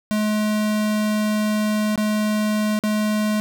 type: tone with dropouts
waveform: square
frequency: 212.6 Hz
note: G#3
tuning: 41 cents sharp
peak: -19 dBFS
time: 0.11-3.4 s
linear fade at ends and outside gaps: 0 ms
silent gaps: 1.958-1.977 / 2.79-2.837 s
effects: none